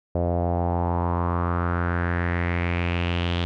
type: tone with low-pass filter sweep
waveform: sawtooth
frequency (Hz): 86.8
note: F2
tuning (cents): -10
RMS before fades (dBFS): -24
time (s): 0.15-3.45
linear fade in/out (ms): 0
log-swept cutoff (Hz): 600 to 3400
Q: 4.1
effects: none